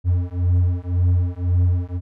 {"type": "beating tone pair", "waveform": "triangle", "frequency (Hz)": [88.1, 90], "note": ["F2", "F#2"], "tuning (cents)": [16, -47], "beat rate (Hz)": 1.9, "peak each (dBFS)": -17, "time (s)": [0.04, 2.01], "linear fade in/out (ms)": 50, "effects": []}